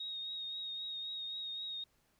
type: tone with vibrato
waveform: sine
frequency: 3747 Hz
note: A#7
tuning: 8 cents sharp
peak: -39 dBFS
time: 0-1.84 s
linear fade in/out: 5 ms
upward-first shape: triangle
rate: 3.8 Hz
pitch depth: 30 cents each way
effects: pink hiss -74 dBFS RMS until 2.19 s